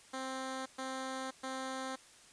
10% pulse tone bursts, 262.8 Hz, C4, 8 cents sharp, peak -30 dBFS, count 3, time 0.13-1.96 s, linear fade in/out 10 ms, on 530 ms, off 120 ms, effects white hiss -59 dBFS RMS until 2.32 s + resampled to 22050 Hz

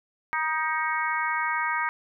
harmonic tone with a mistuned harmonic, 315.3 Hz, D#4, 23 cents sharp, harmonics 3 / 4 / 5 / 6 / 7, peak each -29 / -30 / -31 / -32 / -32 dBFS, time 0.33-1.89 s, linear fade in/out 0 ms, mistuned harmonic 4, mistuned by -28 cents, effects none

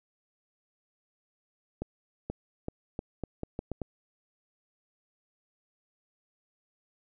accelerating click train, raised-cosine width 2 ms, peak -20 dBFS, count 9, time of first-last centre 1.82-3.817 s, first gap 480 ms, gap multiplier 0.8, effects none

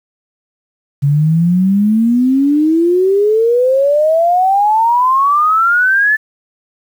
sine exponential sweep, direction up, 138.59 to 1760 Hz, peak -8 dBFS, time 1.02-6.17 s, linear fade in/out 20 ms, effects 7-bit

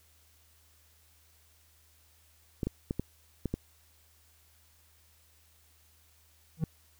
clicks, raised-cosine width 3 ms, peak -18 dBFS, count 6, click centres 2.632 / 2.67 / 2.909 / 2.996 / 3.457 / 3.54 s
triangle tone with exponential growth, 159.7 Hz, D#3, 45 cents sharp, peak -20 dBFS, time 6.57-6.64 s, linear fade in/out 2 ms, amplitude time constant 15 ms
effects added 78 Hz sine -65 dBFS peak until 6.99 s + white hiss -65 dBFS RMS until 6.99 s

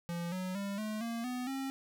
square tone with pitch steps, 171.5 / 184.87 / 199.29 / 214.8 / 231.6 / 249.6 / 269.1 Hz, F3 / F#3 / G3 / A3 / A#3 / B3 / C4, -31 / -1 / +29 / -41 / -11 / +19 / +49 cents, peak -36 dBFS, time 0.09-1.7 s, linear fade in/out 0 ms, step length 230 ms, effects none

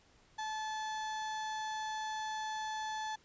35% pulse tone, 867 Hz, A5, 26 cents flat, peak -35 dBFS, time 0.38-3.16 s, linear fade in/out 10 ms, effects pink hiss -66 dBFS RMS until 3.24 s + resampled to 16000 Hz

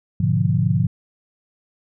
sine chord, G# diminished seventh, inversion none, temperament equal, 103.83 / 123.47 / 146.83 / 174.61 Hz, G#2 / B2 / D3 / F3, 0 / 0 / 0 / 0 cents, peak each -21 dBFS, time 0.2-0.87 s, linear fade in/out 5 ms, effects none

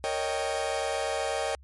40% pulse chord, Eb dominant seventh, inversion second, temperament equal with one note detuned, 462.1 / 554.4 / 622.3 / 784 Hz, Bb4 / Db5 / Eb5 / G5, -15 / 0 / 0 / 0 cents, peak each -34 / -32 / -32 / -32 dBFS, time 0.04-1.55 s, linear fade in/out 0 ms, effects added 67 Hz sine -49 dBFS peak until 1.63 s + MP3 48 kbps

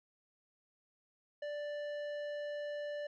triangle tone with tanh clipping, 587.3 Hz, D5, in tune, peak -40 dBFS, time 1.42-3.07 s, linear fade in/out 5 ms, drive 16 dB, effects none

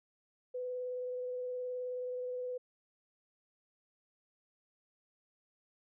sine tone with vibrato, 500 Hz, B4, 21 cents sharp, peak -36 dBFS, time 0.54-2.58 s, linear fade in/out 10 ms, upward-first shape sine, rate 19 Hz, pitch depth 13 cents each way, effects none

